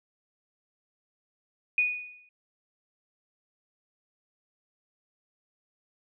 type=tone with exponential decay; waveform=sine; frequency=2471 Hz; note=D#7; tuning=13 cents flat; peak=-19 dBFS; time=1.78-2.29 s; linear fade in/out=2 ms; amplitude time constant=110 ms; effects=none